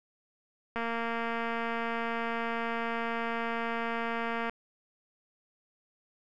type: click train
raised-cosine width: 0.5 ms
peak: -19 dBFS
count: 864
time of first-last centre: 0.76-4.496 s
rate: 231 Hz
effects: none